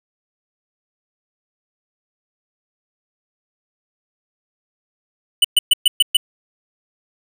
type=tone bursts; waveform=square; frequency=2971 Hz; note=F#7; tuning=6 cents sharp; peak=-9 dBFS; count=6; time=5.42-6.17 s; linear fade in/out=5 ms; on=25 ms; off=120 ms; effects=none